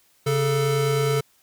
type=tone pair together; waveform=square; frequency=136.84 / 440 Hz; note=C#3 / A4; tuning=-22 / 0 cents; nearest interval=octave + minor sixth; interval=2022 cents; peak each=-23 dBFS; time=0.26-1.21 s; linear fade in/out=10 ms; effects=white hiss -61 dBFS RMS until 1.42 s